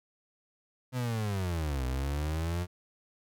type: linear two-way sweep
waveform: 35% pulse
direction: down then up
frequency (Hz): 129.3 to 62.3 to 89.9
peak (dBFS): -28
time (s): 0.92-2.67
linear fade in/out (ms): 50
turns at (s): 1.85
effects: none